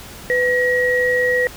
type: tone pair together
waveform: sine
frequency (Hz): 498.5 / 1904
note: B4 / A#6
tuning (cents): +16 / +36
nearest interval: octave + major seventh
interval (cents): 2320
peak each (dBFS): -17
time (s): 0.3-1.47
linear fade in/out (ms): 0
effects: pink hiss -37 dBFS RMS until 1.56 s